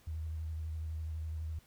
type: tone with vibrato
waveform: sine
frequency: 79.3 Hz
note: D#2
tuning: 33 cents sharp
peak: -36 dBFS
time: 0.07-1.59 s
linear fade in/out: 5 ms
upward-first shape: square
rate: 12 Hz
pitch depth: 22 cents each way
effects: pink hiss -65 dBFS RMS until 1.66 s